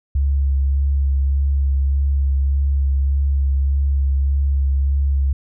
sine tone with vibrato, 68.9 Hz, C#2, 10 cents flat, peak -14 dBFS, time 0.15-5.33 s, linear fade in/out 5 ms, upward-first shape sine, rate 1.7 Hz, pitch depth 18 cents each way, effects none

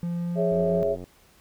triangle tone with pitch glide, 172.3 to 173.9 Hz, F3 to F3, -23 to -7 cents, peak -24 dBFS, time 0.03-0.83 s, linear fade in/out 0 ms, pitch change +16 cents, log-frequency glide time 0.17-0.41 s
sine chord, C# minor, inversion second, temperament equal, 415.3 / 554.4 / 659.3 Hz, G#4 / C#5 / E5, 0 / 0 / 0 cents, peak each -26 dBFS, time 0.35-0.97 s, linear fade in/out 50 ms
click train, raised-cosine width 2 ms, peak -26 dBFS, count 48, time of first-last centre 0.52-1.04 s, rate 90.4 Hz
effects pink hiss -58 dBFS RMS until 1.4 s

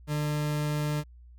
40% pulse tone, 149.4 Hz, D3, 30 cents sharp, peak -26 dBFS, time 0.07-1.04 s, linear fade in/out 50 ms, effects added 60 Hz sine -48 dBFS peak until 1.38 s

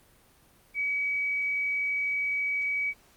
sine tone, 2273 Hz, C#7, 43 cents sharp, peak -26 dBFS, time 0.74-2.94 s, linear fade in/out 50 ms, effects pink hiss -60 dBFS RMS until 3.16 s + Opus 32 kbps

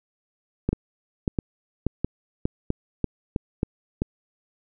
two click trains, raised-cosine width 3 ms, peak -9 / -10 dBFS, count 6 / 6, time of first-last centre 0.69-3.631 / 0.73-4.019 s, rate 1.7 / 1.52 Hz, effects none

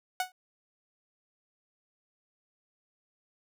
sawtooth tone with exponential decay, 738 Hz, F#5, 5 cents flat, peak -21 dBFS, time 0.2-0.32 s, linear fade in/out 2 ms, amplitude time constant 26 ms, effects none

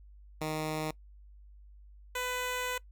10% pulse tone pair in turn, 155.56 / 499.6 Hz, D#3 / B4, 0 / +20 cents, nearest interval octave + minor sixth, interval 2020 cents, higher second, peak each -24 dBFS, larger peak neither, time 0.41-0.91 / 2.15-2.78 s, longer second, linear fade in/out 5 ms, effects noise-tail reverb RT60 0.1 s tail -22 dB re dry + added 50 Hz sine -51 dBFS peak until 2.91 s

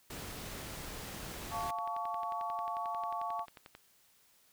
pink noise, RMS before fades -44 dBFS, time 0.1-1.71 s, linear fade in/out 5 ms
click train, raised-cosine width 0.3 ms, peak -33 dBFS, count 28, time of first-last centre 1.34-3.751 s, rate 11.2 Hz
sine chord, F augmented, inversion none, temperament equal with one note detuned, 698.5 / 880 / 1125.5 Hz, F5 / A5 / C#6, 0 / 0 / +26 cents, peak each -39 / -40 / -38 dBFS, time 1.5-3.46 s, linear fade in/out 50 ms
effects white hiss -67 dBFS RMS until 4.52 s

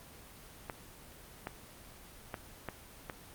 clicks, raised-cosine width 0.5 ms, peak -22 dBFS, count 5, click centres 0.698 / 1.471 / 2.342 / 2.687 / 3.098 s, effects pink hiss -53 dBFS RMS until 3.34 s + Opus 24 kbps

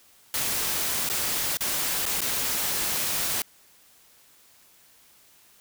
white noise with dropouts, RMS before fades -27 dBFS, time 0.34-3.42 s, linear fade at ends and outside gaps 2 ms, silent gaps 1.09-1.098 / 1.571-1.607 / 2.056-2.062 / 2.207-2.216 s, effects white hiss -57 dBFS RMS until 5.6 s

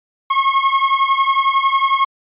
40% pulse beating tone pair, 1081 / 1092 Hz, C#6 / C#6, -44 / -26 cents, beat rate 11 Hz, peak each -15 dBFS, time 0.3-2.05 s, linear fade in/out 10 ms, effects resampled to 8000 Hz

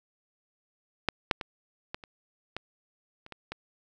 clicks, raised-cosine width 0.3 ms, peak -8 / -6 / -19 / -18 / -29 / -18 / -30 / -25 / -20 dBFS, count 9, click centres 1.087 / 1.312 / 1.412 / 1.945 / 2.038 / 2.566 / 3.264 / 3.323 / 3.52 s, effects none

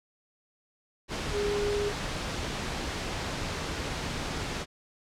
sine tone in noise, 410.7 Hz, G#4, 19 cents flat, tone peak -27 dBFS, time 1.31-1.93 s, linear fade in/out 50 ms, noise pink, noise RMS -33 dBFS, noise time 1.08-4.66 s, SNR +3 dB, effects low-pass 6000 Hz 12 dB/octave

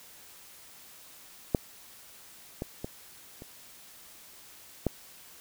clicks, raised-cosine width 2 ms, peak -9 / -19 / -21 / -30 / -12 dBFS, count 5, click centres 1.548 / 2.621 / 2.845 / 3.421 / 4.867 s, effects white hiss -52 dBFS RMS until 5.4 s

